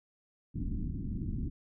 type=low-pass noise; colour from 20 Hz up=pink; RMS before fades=-35 dBFS; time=0.54-1.5 s; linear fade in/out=20 ms; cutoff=300 Hz; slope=48 dB/octave; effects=none